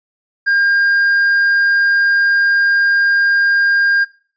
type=tone; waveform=triangle; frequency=1608 Hz; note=G6; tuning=44 cents sharp; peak=-9 dBFS; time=0.46-4.05 s; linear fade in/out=20 ms; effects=noise-tail reverb RT60 0.4 s tail -18 dB re dry + resampled to 16000 Hz